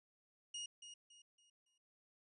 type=tone with echo; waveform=25% pulse; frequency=2869 Hz; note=F7; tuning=46 cents sharp; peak=-40 dBFS; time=0.54-0.66 s; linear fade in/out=5 ms; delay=280 ms; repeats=4; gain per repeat=-9 dB; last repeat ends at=1.78 s; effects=resampled to 24000 Hz